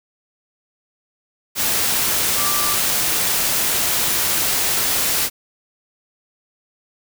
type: tone in noise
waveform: sine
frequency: 1174.7 Hz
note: D6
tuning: in tune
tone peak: -25 dBFS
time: 2.35-2.78 s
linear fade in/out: 50 ms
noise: white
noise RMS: -19 dBFS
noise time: 1.55-5.3 s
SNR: -9 dB
effects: none